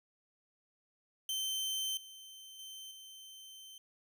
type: tone with level steps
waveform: sawtooth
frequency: 3097 Hz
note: G7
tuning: 22 cents flat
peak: -31 / -47 / -43 / -47 dBFS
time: 1.29-3.78 s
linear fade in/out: 2 ms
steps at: 1.97 / 2.59 / 2.91 s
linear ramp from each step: 2 ms
effects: none